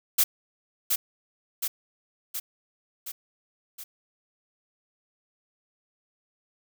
blue noise with echo, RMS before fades -20 dBFS, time 0.18-0.24 s, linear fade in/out 10 ms, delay 720 ms, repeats 5, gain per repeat -4 dB, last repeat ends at 3.84 s, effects none

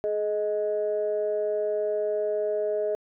sine tone pair together, 422.7 / 626 Hz, G#4 / D#5, +31 / +10 cents, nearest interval perfect fifth, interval 679 cents, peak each -26 dBFS, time 0.04-2.95 s, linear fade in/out 0 ms, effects tanh soft clip ceiling -17 dBFS

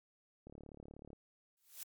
click train, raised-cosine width 2 ms, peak -39 dBFS, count 25, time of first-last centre 0.47-1.131 s, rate 36.3 Hz
blue noise with exponential growth, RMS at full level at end -43 dBFS, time 1.57-1.83 s, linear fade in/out 1 ms, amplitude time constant 55 ms
effects MP3 96 kbps

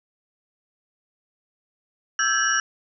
sine tone cluster, 1331 / 1572 / 1697 / 2932 / 5670 Hz, E6 / G6 / G#6 / F#7 / F8, +16 / +4 / +37 / -16 / +25 cents, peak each -25 / -24 / -25 / -30 / -25 dBFS, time 2.19-2.6 s, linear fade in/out 2 ms, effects none

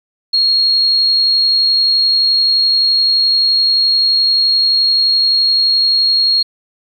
sine tone with amplitude modulation, 4282 Hz, C8, 39 cents sharp, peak -8 dBFS, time 0.33-6.43 s, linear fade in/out 10 ms, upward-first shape sine, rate 71.6 Hz, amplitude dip 25%, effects 8-bit

